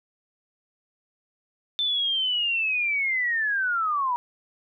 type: linear sweep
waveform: sine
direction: down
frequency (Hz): 3555 to 946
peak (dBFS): -22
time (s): 1.79-4.16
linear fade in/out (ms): 0
effects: none